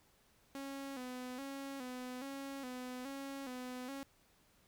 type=tone with vibrato; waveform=sawtooth; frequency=262.9 Hz; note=C4; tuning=8 cents sharp; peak=-39 dBFS; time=0.55-4.03 s; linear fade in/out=0 ms; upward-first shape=square; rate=1.2 Hz; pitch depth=77 cents each way; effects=pink hiss -70 dBFS RMS until 4.67 s